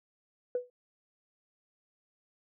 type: tone with exponential decay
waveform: sine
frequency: 493.9 Hz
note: B4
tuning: in tune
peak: -24 dBFS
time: 0.55-0.7 s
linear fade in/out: 2 ms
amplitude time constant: 31 ms
effects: tanh soft clip ceiling -22 dBFS